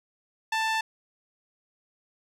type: tone with band-pass filter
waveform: sawtooth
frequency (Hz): 885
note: A5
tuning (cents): +10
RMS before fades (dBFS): -27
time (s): 0.52-0.81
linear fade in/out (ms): 5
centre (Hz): 2100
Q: 0.62
effects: none